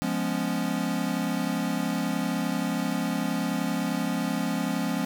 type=chord; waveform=square; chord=C# dominant seventh; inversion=first; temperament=equal; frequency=174.61 / 207.7 / 246.9 / 277.2 Hz; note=E#3 / G#3 / B3 / C#4; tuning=0 / 0 / 0 / 0 cents; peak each=-32 dBFS; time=0.02-5.05 s; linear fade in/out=0 ms; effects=none